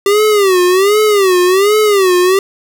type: tone with vibrato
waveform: square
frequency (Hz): 392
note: G4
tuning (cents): 0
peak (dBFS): -8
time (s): 0.06-2.39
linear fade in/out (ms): 2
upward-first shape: sine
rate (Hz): 1.3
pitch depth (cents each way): 160
effects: 8-bit